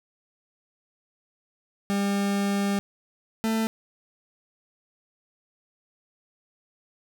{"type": "tone pair in turn", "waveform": "40% pulse", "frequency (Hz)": [200, 222.4], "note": ["G3", "A3"], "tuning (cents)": [35, 19], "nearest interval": "major second", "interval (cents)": 184, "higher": "second", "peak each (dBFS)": [-22, -22], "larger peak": "neither", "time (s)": [[1.9, 2.79], [3.44, 3.67]], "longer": "first", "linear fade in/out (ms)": 0, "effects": []}